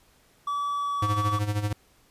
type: tone with pitch glide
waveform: triangle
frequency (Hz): 1148 to 1140.1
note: D6 to C#6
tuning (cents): -40 to +48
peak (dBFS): -24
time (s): 0.47-1.39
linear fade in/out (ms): 5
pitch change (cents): -12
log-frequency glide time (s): 0.74-1.01
type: tone with tremolo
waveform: square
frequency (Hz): 104.1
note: G#2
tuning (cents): +5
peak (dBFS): -23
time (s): 1.02-1.73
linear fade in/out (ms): 5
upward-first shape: sine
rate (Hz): 13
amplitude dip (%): 70
effects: pink hiss -61 dBFS RMS until 2.1 s + resampled to 32000 Hz